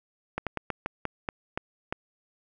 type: slowing click train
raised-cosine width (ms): 0.5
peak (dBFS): -14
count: 9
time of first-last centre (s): 0.38-1.925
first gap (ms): 87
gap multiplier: 1.22
effects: none